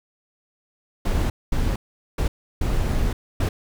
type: noise bursts at uneven times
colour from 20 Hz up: brown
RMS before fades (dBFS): -21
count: 5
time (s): 1.05-1.3 / 1.52-1.76 / 2.18-2.28 / 2.61-3.13 / 3.4-3.49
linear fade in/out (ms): 5
effects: none